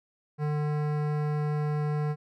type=tone with hard clipping; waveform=sine; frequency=149.6 Hz; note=D3; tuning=32 cents sharp; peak=-28 dBFS; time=0.38-2.16 s; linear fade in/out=50 ms; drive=17 dB; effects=none